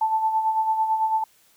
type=tone with tremolo; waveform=sine; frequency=880 Hz; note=A5; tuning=in tune; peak=-17 dBFS; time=0.01-1.24 s; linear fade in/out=5 ms; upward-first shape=sine; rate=9 Hz; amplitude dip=55%; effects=white hiss -59 dBFS RMS until 1.56 s